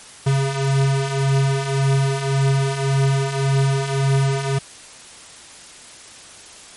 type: beating tone pair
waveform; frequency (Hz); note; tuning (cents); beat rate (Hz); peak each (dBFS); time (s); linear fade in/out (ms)
square; 135.1 / 136.9; C#3 / C#3; -44 / -21; 1.8; -23 / -18; 0.26-4.59; 10
effects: white hiss -41 dBFS RMS until 6.76 s + MP3 48 kbps